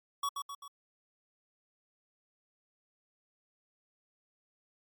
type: tone with echo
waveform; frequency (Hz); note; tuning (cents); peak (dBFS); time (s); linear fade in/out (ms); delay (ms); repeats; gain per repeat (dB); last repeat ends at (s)
square; 1125; C#6; +25; -31; 0.23-0.29; 5; 130; 3; -5; 0.68
effects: MP3 96 kbps